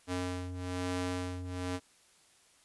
sawtooth ring-modulated tone, 180.9 Hz, F#3, 39 cents flat, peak -27 dBFS, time 0.07-1.8 s, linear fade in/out 50 ms, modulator 91 Hz, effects white hiss -64 dBFS RMS until 2.64 s + resampled to 24000 Hz

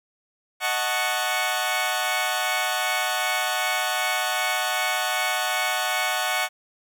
15% pulse chord, D# half-diminished seventh, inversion none, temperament equal, 622.3 / 740 / 880 / 1108.7 Hz, D#5 / F#5 / A5 / C#6, 0 / 0 / 0 / 0 cents, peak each -24 / -19 / -24 / -23 dBFS, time 0.6-6.49 s, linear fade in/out 50 ms, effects none

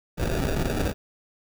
pink noise with sample-and-hold, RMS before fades -25 dBFS, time 0.17-0.94 s, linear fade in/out 50 ms, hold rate 1050 Hz, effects none

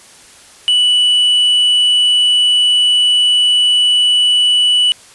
triangle tone, 2960 Hz, F#7, in tune, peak -7 dBFS, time 0.68-4.92 s, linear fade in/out 0 ms, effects white hiss -41 dBFS RMS until 5.14 s + resampled to 24000 Hz

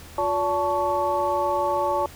sine tone cluster, 357.3 / 572 / 876 / 1117 Hz, F4 / D5 / A5 / C#6, +40 / -46 / -8 / +13 cents, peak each -30 / -25 / -24 / -28 dBFS, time 0.18-2.06 s, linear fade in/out 2 ms, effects added 81 Hz sine -45 dBFS peak until 2.15 s + pink hiss -45 dBFS RMS until 2.15 s

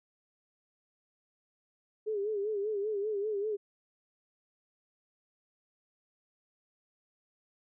sine tone with vibrato, 415.4 Hz, G#4, in tune, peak -30 dBFS, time 2.06-3.57 s, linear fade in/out 20 ms, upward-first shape sine, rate 5.1 Hz, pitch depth 89 cents each way, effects none

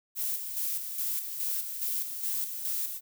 violet noise with tremolo, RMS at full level -31 dBFS, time 0.15-3.01 s, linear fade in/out 50 ms, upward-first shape square, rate 2.4 Hz, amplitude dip 50%, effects none

